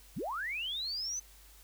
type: linear sweep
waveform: sine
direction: up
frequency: 98 to 6190 Hz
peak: -34 dBFS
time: 0.16-1.2 s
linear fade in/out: 10 ms
effects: added 50 Hz sine -57 dBFS peak until 1.63 s + white hiss -59 dBFS RMS until 1.63 s